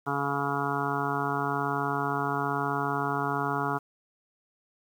harmonic tone, 141.1 Hz, C#3, 31 cents sharp, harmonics 1 / 2 / 3 / 5 / 6 / 7 / 8 / 9 / 10, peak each -35 / -35 / -35 / -35 / -35 / -35 / -35 / -35 / -35 dBFS, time 0.06-3.79 s, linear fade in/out 20 ms, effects 9-bit

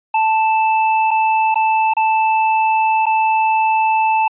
square tone with dropouts, 880 Hz, A5, in tune, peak -13 dBFS, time 0.14-4.28 s, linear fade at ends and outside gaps 5 ms, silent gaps 1.108-1.112 / 1.544-1.556 / 1.937-1.967 / 3.057-3.065 s, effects resampled to 8000 Hz

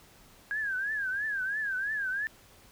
sine tone with vibrato, 1625 Hz, G#6, 38 cents flat, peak -29 dBFS, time 0.51-2.27 s, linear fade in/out 0 ms, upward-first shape triangle, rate 3 Hz, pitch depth 160 cents each way, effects pink hiss -57 dBFS RMS until 2.71 s

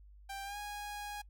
sawtooth tone with pitch glide, 788 to 825.3 Hz, G5 to G#5, +9 to -11 cents, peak -37 dBFS, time 0.29-1.22 s, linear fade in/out 10 ms, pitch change +80 cents, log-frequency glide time 0.44-0.57 s, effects noise-tail reverb RT60 0.1 s tail -24 dB re dry + added 50 Hz sine -54 dBFS peak until 1.29 s

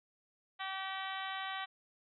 harmonic tone, 383.9 Hz, G4, 36 cents flat, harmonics 2 / 3 / 4 / 5 / 6 / 7 / 8 / 9 / 10, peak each -43 / -44 / -46 / -45 / -50 / -54 / -48 / -51 / -50 dBFS, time 0.59-1.66 s, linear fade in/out 20 ms, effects none

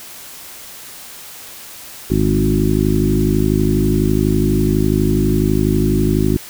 harmonic tone with a mistuned harmonic, 52.1 Hz, G#1, 6 cents sharp, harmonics 1 / 2 / 3 / 4 / 5 / 6 / 7, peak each -20 / -20 / -20 / -20 / -20 / -20 / -20 dBFS, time 2.1-6.37 s, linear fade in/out 5 ms, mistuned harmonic 3, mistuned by -16 cents, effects white hiss -35 dBFS RMS until 6.49 s

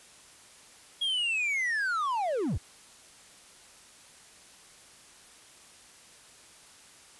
triangle linear sweep, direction down, 3311 to 45.14 Hz, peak -25 dBFS, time 1.01-2.58 s, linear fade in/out 10 ms, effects white hiss -54 dBFS RMS until 7.19 s + resampled to 24000 Hz

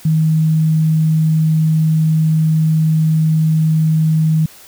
sine tone, 158 Hz, D#3, 27 cents sharp, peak -10 dBFS, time 0.05-4.46 s, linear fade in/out 5 ms, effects white hiss -41 dBFS RMS until 4.67 s

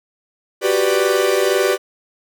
45% pulse chord, G major seventh, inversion third, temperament equal, 370 / 392 / 493.9 / 587.3 Hz, F#4 / G4 / B4 / D5, 0 / 0 / 0 / 0 cents, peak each -21 / -18 / -20 / -21 dBFS, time 0.61-1.78 s, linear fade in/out 50 ms, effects none

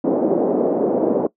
pink band-pass noise, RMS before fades -18 dBFS, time 0.04-1.27 s, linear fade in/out 5 ms, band 260 to 600 Hz, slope 24 dB/octave, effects noise-tail reverb RT60 0.1 s tail -20 dB re dry

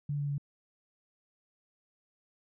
sine tone with pitch steps, 144.9 / 143.65 / 142.41 Hz, D3 / D3 / C#3, -23 / -38 / +47 cents, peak -30 dBFS, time 0.09-0.381 s, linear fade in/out 5 ms, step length 97 ms, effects none

